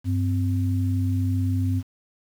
sine tone pair together, 96.9 / 258.7 Hz, G2 / C4, -20 / -19 cents, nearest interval octave + perfect fourth, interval 1701 cents, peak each -21 / -27 dBFS, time 0.04-1.83 s, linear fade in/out 50 ms, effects 8-bit

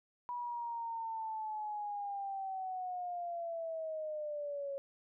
sine linear sweep, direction down, 977 to 550 Hz, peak -37 dBFS, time 0.29-4.78 s, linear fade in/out 0 ms, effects none

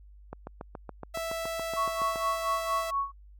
click train, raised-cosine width 1 ms, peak -24 dBFS, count 14, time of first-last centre 0.33-2.158 s, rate 7.11 Hz
sawtooth tone, 659.3 Hz, E5, in tune, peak -28 dBFS, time 1.14-2.91 s, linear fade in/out 10 ms
sine tone with tremolo, 1110 Hz, C#6, 2 cents sharp, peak -25 dBFS, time 1.76-3.12 s, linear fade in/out 20 ms, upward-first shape sine, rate 4.3 Hz, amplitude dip 85%
effects added 50 Hz sine -49 dBFS peak until 3.39 s + Opus 48 kbps

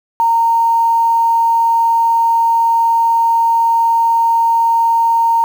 sine tone with quantisation, 921 Hz, A#5, 21 cents flat, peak -9 dBFS, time 0.2-5.44 s, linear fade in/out 0 ms, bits 6, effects none

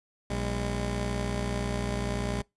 15% pulse tone pair together, 60.38 / 203.1 Hz, B1 / G#3, -38 / -38 cents, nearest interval octave + major sixth, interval 2100 cents, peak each -24 / -27 dBFS, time 0.3-2.42 s, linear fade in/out 5 ms, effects noise-tail reverb RT60 0.2 s tail -24 dB re dry + resampled to 24000 Hz

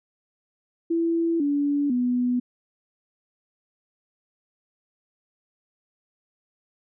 sine tone with pitch steps, 333.4 / 286.9 / 246.9 Hz, E4 / D4 / B3, +20 / -40 / 0 cents, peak -20 dBFS, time 0.9-2.4 s, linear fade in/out 10 ms, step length 500 ms, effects none

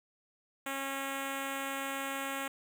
5% pulse tone with notch filter, 272.9 Hz, C#4, 27 cents flat, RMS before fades -37 dBFS, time 0.66-2.48 s, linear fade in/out 5 ms, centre 4400 Hz, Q 1.3, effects none

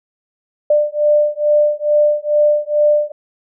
sine beating tone pair, 594 / 596.3 Hz, D5 / D5, +20 / +26 cents, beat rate 2.3 Hz, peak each -14 dBFS, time 0.7-3.12 s, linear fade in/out 5 ms, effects none

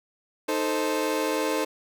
30% pulse chord, A diminished, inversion second, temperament equal, 311.1 / 440 / 523.3 Hz, Eb4 / A4 / C5, 0 / 0 / 0 cents, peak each -26 / -26 / -26 dBFS, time 0.48-1.65 s, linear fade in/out 10 ms, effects none

